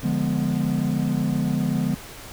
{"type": "chord", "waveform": "triangle", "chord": "D diminished seventh", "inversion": "none", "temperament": "equal", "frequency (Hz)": [146.83, 174.61, 207.7, 246.9], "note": ["D3", "F3", "Ab3", "Cb4"], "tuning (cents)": [0, 0, 0, 0], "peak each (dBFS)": -24, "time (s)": [0.03, 1.95], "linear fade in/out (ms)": 10, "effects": ["pink hiss -40 dBFS RMS until 2.32 s"]}